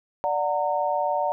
sine chord, D augmented, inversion none, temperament just, 587.3 / 734.2 / 917.7 Hz, D5 / F#5 / A#5, 0 / -14 / -27 cents, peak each -26 dBFS, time 0.24-1.32 s, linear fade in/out 0 ms, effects none

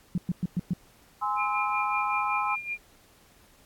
sine tone bursts, 177.6 Hz, F3, 29 cents sharp, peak -23 dBFS, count 5, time 0.15-0.735 s, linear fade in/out 2 ms, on 29 ms, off 110 ms
sine chord, Ab augmented, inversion none, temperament just, 830.6 / 1038.3 / 1297.8 Hz, Ab5 / C6 / E6, 0 / -14 / -27 cents, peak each -30 / -29 / -31 dBFS, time 1.21-2.56 s, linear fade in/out 20 ms
sine tone with tremolo, 2401 Hz, D7, 38 cents sharp, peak -28 dBFS, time 1.36-2.78 s, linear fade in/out 50 ms, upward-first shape sine, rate 5.3 Hz, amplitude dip 70%
effects pink hiss -59 dBFS RMS until 3.65 s + AAC 64 kbps

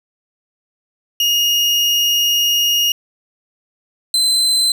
35% pulse tone pair in turn, 2860 / 4062 Hz, F7 / B7, +41 / +48 cents, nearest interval tritone, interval 607 cents, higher second, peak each -11 / -11 dBFS, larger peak neither, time 1.2-2.92 / 4.14-4.72 s, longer first, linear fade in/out 2 ms, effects none

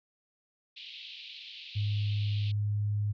pink band-pass noise, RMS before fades -46 dBFS, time 0.76-2.52 s, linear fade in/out 10 ms, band 2600 to 4200 Hz, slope 48 dB/octave
sine tone, 103.83 Hz, G#2, in tune, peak -27 dBFS, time 1.75-3.13 s, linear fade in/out 20 ms
effects none

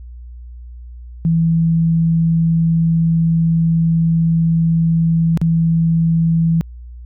sine tone with dropouts, 164.81 Hz, E3, in tune, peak -11 dBFS, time 1.25-6.61 s, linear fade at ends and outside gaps 0 ms, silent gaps 5.374-5.415 s, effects added 60 Hz sine -31 dBFS peak until 7.05 s

